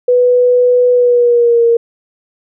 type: tone with pitch glide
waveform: sine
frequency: 493.9 to 466.2 Hz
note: B4 to A#4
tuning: 0 to 0 cents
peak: -6 dBFS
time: 0.08-1.77 s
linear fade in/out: 5 ms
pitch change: -100 cents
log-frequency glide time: 0.92-1.64 s
effects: none